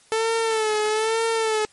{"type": "tone with vibrato", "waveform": "sawtooth", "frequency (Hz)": 440, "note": "A4", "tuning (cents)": 0, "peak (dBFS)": -16, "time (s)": [0.12, 1.65], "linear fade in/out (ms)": 0, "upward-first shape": "sine", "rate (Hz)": 1.1, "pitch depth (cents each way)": 59, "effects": ["white hiss -55 dBFS RMS until 1.72 s", "MP3 48 kbps"]}